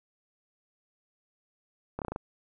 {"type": "slowing click train", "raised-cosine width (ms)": 1, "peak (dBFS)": -20, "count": 6, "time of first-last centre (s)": [1.99, 2.161], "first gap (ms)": 28, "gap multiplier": 1.1, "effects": []}